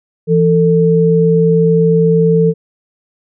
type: tone pair together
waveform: sine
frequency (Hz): 166.8 / 446.4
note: E3 / A4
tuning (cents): +21 / +25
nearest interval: octave + perfect fourth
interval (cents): 1704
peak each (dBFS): -10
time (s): 0.27-2.54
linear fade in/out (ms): 50
effects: none